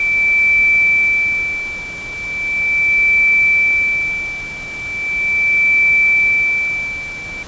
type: tone with tremolo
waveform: sine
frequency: 2326 Hz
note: D7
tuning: 17 cents flat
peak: -9 dBFS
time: 0-7.43 s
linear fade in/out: 2 ms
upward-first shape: sine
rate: 0.38 Hz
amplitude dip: 85%
effects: pink hiss -34 dBFS RMS until 7.47 s + resampled to 16000 Hz